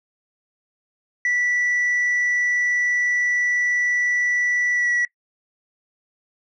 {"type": "tone with pitch glide", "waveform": "sine", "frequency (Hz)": [1961, 1939.6], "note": ["B6", "B6"], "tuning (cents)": [-13, -32], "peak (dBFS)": -16, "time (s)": [1.25, 5.05], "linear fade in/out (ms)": 2, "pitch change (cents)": -19, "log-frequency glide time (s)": [4.73, 4.89], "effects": ["noise-tail reverb RT60 0.1 s tail -20 dB re dry", "tanh soft clip ceiling -16 dBFS"]}